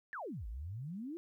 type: exponential two-way sweep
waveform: sine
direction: down then up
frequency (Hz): 1864.7 to 49.51 to 353.1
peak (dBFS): -40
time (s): 0.13-1.17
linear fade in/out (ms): 0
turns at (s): 0.47
effects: 13-bit